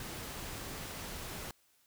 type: noise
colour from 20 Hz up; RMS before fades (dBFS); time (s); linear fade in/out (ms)
pink; -43; 0-1.51; 2
effects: white hiss -70 dBFS RMS until 1.86 s